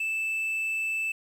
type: tone with quantisation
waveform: triangle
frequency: 2637 Hz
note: E7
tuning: in tune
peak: -25 dBFS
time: 0-1.12 s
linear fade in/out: 5 ms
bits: 9
effects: none